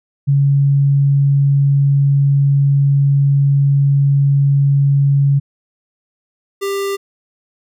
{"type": "tone pair in turn", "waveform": ["sine", "square"], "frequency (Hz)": [140, 396], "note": ["C#3", "G4"], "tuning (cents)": [18, 18], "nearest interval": "octave + tritone", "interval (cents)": 1800, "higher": "second", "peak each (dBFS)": [-9, -18], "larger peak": "first", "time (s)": [[0.27, 5.4], [6.61, 6.97]], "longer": "first", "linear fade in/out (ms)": 20, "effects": []}